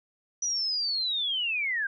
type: linear sweep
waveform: sine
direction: down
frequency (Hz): 5920 to 1558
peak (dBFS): -26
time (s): 0.42-1.87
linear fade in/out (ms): 5
effects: none